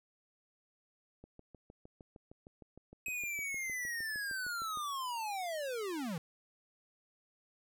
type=click train; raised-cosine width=2 ms; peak=-39 dBFS; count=24; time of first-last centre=1.24-4.773 s; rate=6.51 Hz
type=linear sweep; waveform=square; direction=down; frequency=2546 to 149.9 Hz; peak=-37 dBFS; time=3.06-6.18 s; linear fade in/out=2 ms
effects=none